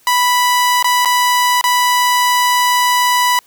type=tone with dropouts; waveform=sawtooth; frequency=987 Hz; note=B5; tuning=1 cent flat; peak=-7 dBFS; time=0.07-3.39 s; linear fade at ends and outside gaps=1 ms; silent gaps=0.826-0.844 / 1.049-1.056 / 1.612-1.64 s; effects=white hiss -51 dBFS RMS until 3.46 s